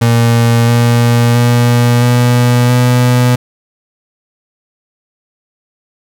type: tone with pitch steps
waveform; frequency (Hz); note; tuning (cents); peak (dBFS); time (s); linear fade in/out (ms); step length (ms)
35% pulse; 117.1 / 118.73 / 120.39 / 122.07 / 123.78; A#2 / A#2 / B2 / B2 / B2; +8 / +32 / -44 / -20 / +4; -5; 0.01-3.36; 10; 670
effects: none